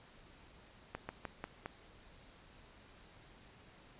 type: slowing click train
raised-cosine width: 0.5 ms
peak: -25 dBFS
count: 5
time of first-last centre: 0.95-1.659 s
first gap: 140 ms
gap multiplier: 1.16
effects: pink hiss -60 dBFS RMS until 3.99 s + resampled to 8000 Hz

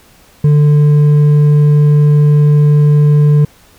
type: tone with hard clipping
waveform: sine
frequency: 147.9 Hz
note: D3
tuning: 13 cents sharp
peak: -6 dBFS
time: 0.44-3.45 s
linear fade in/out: 5 ms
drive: 4 dB
effects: pink hiss -45 dBFS RMS until 3.78 s

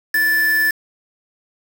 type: tone with quantisation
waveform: triangle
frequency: 1751 Hz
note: A6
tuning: 9 cents flat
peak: -12 dBFS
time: 0.14-0.71 s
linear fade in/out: 5 ms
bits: 4
effects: none

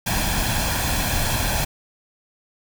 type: noise with comb filter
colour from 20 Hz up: pink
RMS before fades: -22 dBFS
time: 0.06-1.65 s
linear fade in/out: 10 ms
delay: 1.2 ms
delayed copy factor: +0.6
effects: none

